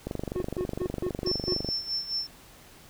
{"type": "click train", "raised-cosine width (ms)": 2, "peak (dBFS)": -18, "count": 40, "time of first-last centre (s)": [0.07, 1.688], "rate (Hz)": 24.1}
{"type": "tone bursts", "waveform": "triangle", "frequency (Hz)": 363.8, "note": "F#4", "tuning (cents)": -29, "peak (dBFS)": -25, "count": 6, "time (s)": [0.35, 1.544], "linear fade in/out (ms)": 10, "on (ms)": 74, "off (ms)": 150}
{"type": "tone with tremolo", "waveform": "sine", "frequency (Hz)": 5370, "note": "E8", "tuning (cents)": 31, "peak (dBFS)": -26, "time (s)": [1.26, 2.27], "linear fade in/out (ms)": 5, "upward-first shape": "sine", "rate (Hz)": 4.7, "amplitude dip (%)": 75}
{"effects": ["pink hiss -52 dBFS RMS until 2.89 s"]}